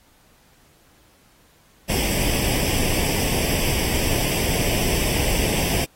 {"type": "noise with comb filter", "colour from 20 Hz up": "pink", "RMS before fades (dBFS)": -22, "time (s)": [1.89, 5.85], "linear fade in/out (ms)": 10, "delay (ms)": 0.37, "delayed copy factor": 0.75, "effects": ["pink hiss -57 dBFS RMS until 5.95 s", "AAC 48 kbps"]}